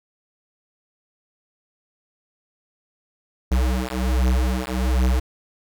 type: beating tone pair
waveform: square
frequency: 62.4 / 63.7 Hz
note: B1 / C2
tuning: +19 / -46 cents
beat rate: 1.3 Hz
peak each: -22 dBFS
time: 3.51-5.2 s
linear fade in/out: 10 ms
effects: none